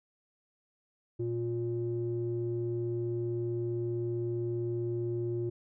square tone with low-pass filter, 117.7 Hz, A#2, 17 cents sharp, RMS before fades -33 dBFS, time 1.19-5.5 s, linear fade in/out 10 ms, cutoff 340 Hz, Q 4.8, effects none

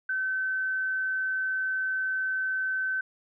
sine tone, 1531 Hz, G6, 41 cents flat, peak -26 dBFS, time 0.09-3.01 s, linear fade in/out 5 ms, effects none

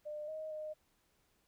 sine tone with pitch steps, 601 / 626 / 615 Hz, D5 / D#5 / D#5, +40 / +10 / -20 cents, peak -40 dBFS, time 0.05-0.74 s, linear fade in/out 20 ms, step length 230 ms, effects pink hiss -75 dBFS RMS until 1.47 s

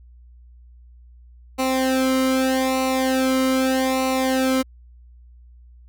sawtooth tone with flanger, 261.6 Hz, C4, in tune, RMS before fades -20 dBFS, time 1.58-4.63 s, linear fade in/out 20 ms, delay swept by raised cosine 0.6 to 1.17 ms, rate 0.81 Hz, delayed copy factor -0.9, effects added 60 Hz sine -44 dBFS peak until 5.88 s

